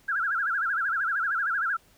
sine tone with vibrato, 1480 Hz, F#6, in tune, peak -24 dBFS, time 0.08-1.77 s, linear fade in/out 10 ms, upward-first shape sine, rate 13 Hz, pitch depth 200 cents each way, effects pink hiss -60 dBFS RMS until 1.97 s

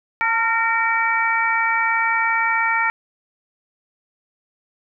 harmonic tone with a mistuned harmonic, 459.4 Hz, A#4, 25 cents flat, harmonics 2 / 3 / 4 / 5, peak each -22 / -22 / -22 / -22 dBFS, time 0.21-2.9 s, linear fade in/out 0 ms, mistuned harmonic 2, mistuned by -33 cents, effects none

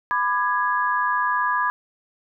sine chord, G# diminished, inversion first, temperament just, 996.7 / 1196.1 / 1661.2 Hz, B5 / D6 / G#6, +16 / +31 / 0 cents, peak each -22 / -25 / -24 dBFS, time 0.11-1.7 s, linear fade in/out 0 ms, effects none

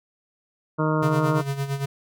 harmonic tone, 155.3 Hz, D#3, 3 cents flat, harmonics 1 / 2 / 3 / 4 / 6 / 7 / 8 / 9, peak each -23 / -26 / -28 / -29 / -31 / -31 / -32 / -33 dBFS, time 0.78-1.42 s, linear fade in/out 20 ms
square tone with tremolo, 138.59 Hz, C#3, in tune, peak -23 dBFS, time 1.02-1.86 s, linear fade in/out 10 ms, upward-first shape sine, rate 8.8 Hz, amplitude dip 70%
effects none

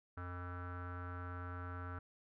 square tone with low-pass filter, 89.1 Hz, F2, 35 cents sharp, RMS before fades -45 dBFS, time 0.17-1.99 s, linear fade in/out 5 ms, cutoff 1400 Hz, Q 8.5, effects none

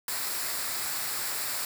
white noise with comb filter, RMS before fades -32 dBFS, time 0.08-1.65 s, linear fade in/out 2 ms, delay 0.32 ms, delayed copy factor -0.5, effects none

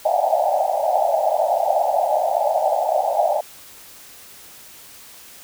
pink band-pass noise, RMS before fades -19 dBFS, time 0.05-3.41 s, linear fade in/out 5 ms, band 580 to 840 Hz, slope 96 dB/octave, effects white hiss -43 dBFS RMS until 5.43 s

